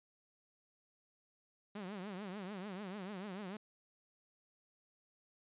sawtooth tone with vibrato, 195.6 Hz, G3, 4 cents flat, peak -39 dBFS, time 1.75-3.57 s, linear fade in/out 5 ms, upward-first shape triangle, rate 6.8 Hz, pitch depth 190 cents each way, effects resampled to 8000 Hz

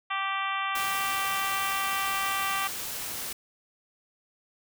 harmonic tone, 390 Hz, G4, 9 cents flat, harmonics 2 / 3 / 4 / 5 / 6 / 7 / 8 / 9, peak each -36 / -30 / -38 / -36 / -37 / -38 / -40 / -44 dBFS, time 0.1-2.68 s, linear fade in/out 10 ms
white noise, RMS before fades -35 dBFS, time 0.75-3.33 s, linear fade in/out 5 ms
effects none

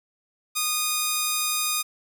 5% pulse tone, 1232 Hz, D#6, 17 cents flat, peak -11 dBFS, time 0.55-1.83 s, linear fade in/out 20 ms, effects none

